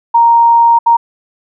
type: tone bursts at uneven times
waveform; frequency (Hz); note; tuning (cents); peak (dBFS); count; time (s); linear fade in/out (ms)
sine; 932.3; A#5; 0; -4; 2; 0.14-0.79 / 0.86-0.97; 10
effects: none